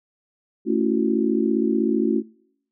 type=chord; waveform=sine; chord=F# minor seventh; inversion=first; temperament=just; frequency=222 / 277.5 / 333 / 370 Hz; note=A3 / C#4 / E4 / F#4; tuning=+16 / +2 / +18 / 0 cents; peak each=-23 / -24 / -23 / -24 dBFS; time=0.65-2.23 s; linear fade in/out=50 ms; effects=noise-tail reverb RT60 0.8 s tail -26 dB re dry

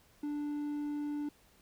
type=tone; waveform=triangle; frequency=293.7 Hz; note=D4; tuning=in tune; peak=-32 dBFS; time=0.23-1.29 s; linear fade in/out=5 ms; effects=pink hiss -65 dBFS RMS until 1.61 s

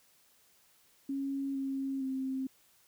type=tone with pitch steps; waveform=sine; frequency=274.6 / 270.4 / 264.3 Hz; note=C#4 / C#4 / C4; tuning=-16 / -43 / +18 cents; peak=-32 dBFS; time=1.09-2.47 s; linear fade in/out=5 ms; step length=460 ms; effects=white hiss -66 dBFS RMS until 2.87 s

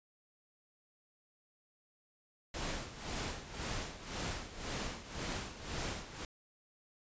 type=noise with tremolo; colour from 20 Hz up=pink; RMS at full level=-38 dBFS; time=2.54-6.25 s; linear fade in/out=2 ms; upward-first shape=sine; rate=1.9 Hz; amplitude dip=75%; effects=resampled to 16000 Hz

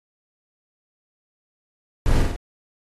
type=noise with echo; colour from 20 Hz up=brown; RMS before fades=-19 dBFS; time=2.06-2.22 s; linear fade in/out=0 ms; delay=47 ms; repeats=3; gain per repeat=-3 dB; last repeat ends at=2.361 s; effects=AAC 32 kbps

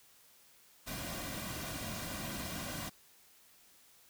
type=noise with comb filter; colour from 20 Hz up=pink; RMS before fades=-41 dBFS; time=0.86-2.9 s; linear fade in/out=20 ms; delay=2.3 ms; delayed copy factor=-0.65; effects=white hiss -63 dBFS RMS until 4.09 s

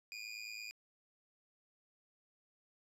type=tone with amplitude modulation; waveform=25% pulse; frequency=2434 Hz; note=D#7; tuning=39 cents flat; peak=-37 dBFS; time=0.12-0.71 s; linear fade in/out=0 ms; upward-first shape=sine; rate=109 Hz; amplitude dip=75%; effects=low-pass 11000 Hz 12 dB/octave

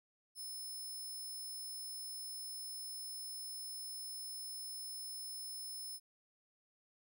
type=tone; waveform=15% pulse; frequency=5240 Hz; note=E8; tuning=11 cents flat; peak=-38 dBFS; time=0.35-6 s; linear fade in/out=50 ms; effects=none

